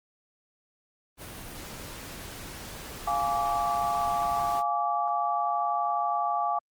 pink noise, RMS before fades -41 dBFS, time 1.17-4.63 s, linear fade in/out 50 ms
sine chord, D diminished, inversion first, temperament equal with one note detuned, 698.5 / 830.6 / 1157.1 Hz, F5 / Ab5 / D6, 0 / 0 / -26 cents, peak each -29 dBFS, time 3.07-6.59 s, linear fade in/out 5 ms
effects Opus 32 kbps

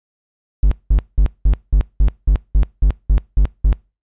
triangle tone bursts, 49.16 Hz, G1, 6 cents sharp, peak -6 dBFS, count 12, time 0.63-3.728 s, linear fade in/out 0 ms, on 84 ms, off 190 ms, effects noise-tail reverb RT60 0.3 s tail -25 dB re dry + resampled to 8000 Hz

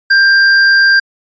square tone, 1587 Hz, G6, 21 cents sharp, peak -6 dBFS, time 0.1-1 s, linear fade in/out 10 ms, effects resampled to 16000 Hz

